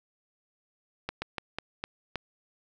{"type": "slowing click train", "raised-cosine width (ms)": 0.3, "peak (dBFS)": -16, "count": 6, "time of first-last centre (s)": [1.09, 2.157], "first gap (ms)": 130, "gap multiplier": 1.25, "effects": []}